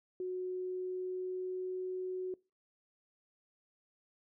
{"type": "tone with pitch glide", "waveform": "sine", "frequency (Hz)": [367.1, 369.7], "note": ["F#4", "F#4"], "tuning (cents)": [-14, -1], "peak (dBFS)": -35, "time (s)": [0.2, 2.34], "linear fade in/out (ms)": 2, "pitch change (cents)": 13, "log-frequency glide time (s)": [0.43, 1.79], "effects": ["noise-tail reverb RT60 0.3 s tail -24 dB re dry"]}